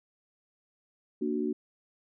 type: chord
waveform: sine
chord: Bb augmented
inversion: none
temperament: equal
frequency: 233.1 / 293.7 / 370 Hz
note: Bb3 / D4 / F#4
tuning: 0 / 0 / 0 cents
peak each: -32 dBFS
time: 1.21-1.53 s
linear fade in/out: 10 ms
effects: none